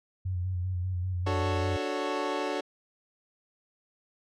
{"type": "tone with vibrato", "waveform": "sine", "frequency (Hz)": 91, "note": "F#2", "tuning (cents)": -28, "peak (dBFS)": -28, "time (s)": [0.25, 1.77], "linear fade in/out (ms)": 10, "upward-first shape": "square", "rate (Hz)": 5.1, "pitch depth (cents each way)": 36}
{"type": "chord", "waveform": "25% pulse", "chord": "D major seventh", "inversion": "none", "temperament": "equal", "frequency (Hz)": [293.7, 370, 440, 554.4], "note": ["D4", "F#4", "A4", "C#5"], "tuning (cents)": [0, 0, 0, 0], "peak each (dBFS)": -31, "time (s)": [1.26, 2.61], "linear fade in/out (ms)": 10}
{"effects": ["low-pass 5000 Hz 12 dB/octave"]}